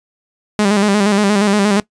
sawtooth tone with vibrato, 203.9 Hz, G#3, 32 cents flat, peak -7 dBFS, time 0.59-1.8 s, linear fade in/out 0 ms, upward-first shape square, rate 8.5 Hz, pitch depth 55 cents each way, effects noise-tail reverb RT60 0.1 s tail -20 dB re dry + resampled to 22050 Hz

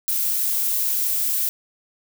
violet noise, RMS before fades -22 dBFS, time 0.08-1.49 s, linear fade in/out 0 ms, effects none

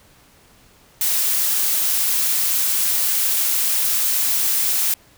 blue noise, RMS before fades -19 dBFS, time 1.01-4.94 s, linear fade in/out 2 ms, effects pink hiss -52 dBFS RMS until 5.17 s

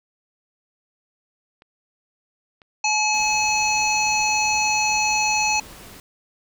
clicks, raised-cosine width 0.3 ms, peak -32 dBFS, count 2, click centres 1.621 / 2.618 s
harmonic tone, 853 Hz, G#5, 46 cents sharp, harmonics 1 / 3 / 5 / 7 / 8, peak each -22 / -22 / -28 / -25 / -32 dBFS, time 2.84-5.6 s, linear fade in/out 5 ms
pink noise, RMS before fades -42 dBFS, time 3.14-6 s, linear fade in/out 0 ms
effects none

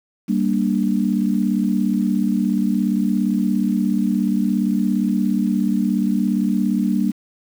sine chord, G minor, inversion none, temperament equal, 196 / 233.1 / 293.7 Hz, G3 / Bb3 / D4, 0 / 0 / 0 cents, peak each -19 / -20 / -23 dBFS, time 0.28-7.12 s, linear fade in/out 20 ms, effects 7-bit

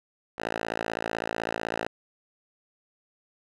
5% pulse tone with band-pass filter, 55.9 Hz, A1, 28 cents sharp, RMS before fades -32 dBFS, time 0.38-1.87 s, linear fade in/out 5 ms, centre 1200 Hz, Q 0.7, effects none

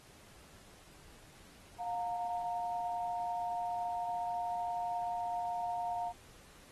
sine tone pair together, 709 / 922.9 Hz, F5 / A#5, +26 / -18 cents, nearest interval perfect fourth, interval 456 cents, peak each -35 / -39 dBFS, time 1.78-6.13 s, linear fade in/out 50 ms, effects pink hiss -59 dBFS RMS until 6.71 s + AAC 32 kbps

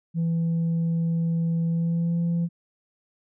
sine tone with pitch glide, 166.2 to 169.89 Hz, E3 to F3, +15 to -47 cents, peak -19 dBFS, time 0.14-2.49 s, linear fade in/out 50 ms, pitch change +38 cents, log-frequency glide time 1.67-2.19 s, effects tanh soft clip ceiling -20 dBFS

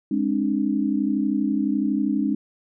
sine tone cluster, 207.4 / 268.8 / 300.9 Hz, G#3 / C4 / D4, -2 / +47 / +42 cents, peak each -24 dBFS, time 0.11-2.35 s, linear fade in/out 5 ms, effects none

